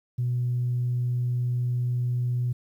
sine tone, 122.9 Hz, B2, 8 cents flat, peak -22 dBFS, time 0.18-2.53 s, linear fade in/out 10 ms, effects tanh soft clip ceiling -19 dBFS + 10-bit

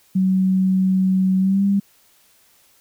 sine tone with pitch glide, 188.2 to 198.7 Hz, F#3 to G3, +30 to +24 cents, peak -14 dBFS, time 0.15-1.8 s, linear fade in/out 10 ms, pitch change +94 cents, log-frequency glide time 1.39-1.64 s, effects white hiss -56 dBFS RMS until 2.8 s

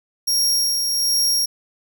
sawtooth tone with tremolo, 5588 Hz, F8, in tune, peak -13 dBFS, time 0.27-1.46 s, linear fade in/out 10 ms, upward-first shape sine, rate 1.3 Hz, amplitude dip 35%, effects none

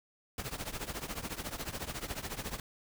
pink noise with tremolo, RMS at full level -36 dBFS, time 0.38-2.6 s, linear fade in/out 2 ms, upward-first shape triangle, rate 14 Hz, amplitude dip 90%, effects none

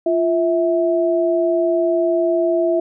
sine tone pair together, 345.9 / 653 Hz, F4 / E5, -17 / -17 cents, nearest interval major seventh, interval 1100 cents, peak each -17 dBFS, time 0.06-2.8 s, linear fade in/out 5 ms, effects none

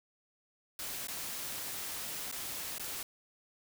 white noise with dropouts, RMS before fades -40 dBFS, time 0.79-3.03 s, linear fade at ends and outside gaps 2 ms, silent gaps 1.072-1.083 / 2.315-2.324 / 2.783-2.796 s, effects none

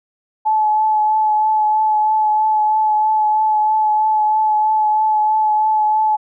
sine tone with vibrato, 860 Hz, A5, 40 cents flat, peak -12 dBFS, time 0.45-6.17 s, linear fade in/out 20 ms, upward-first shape triangle, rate 3.1 Hz, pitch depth 21 cents each way, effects none

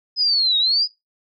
sine linear two-way sweep, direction down then up, 5090 to 3729 to 5030 Hz, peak -15 dBFS, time 0.16-0.88 s, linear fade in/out 50 ms, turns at 0.58 s, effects noise-tail reverb RT60 0.2 s tail -20 dB re dry

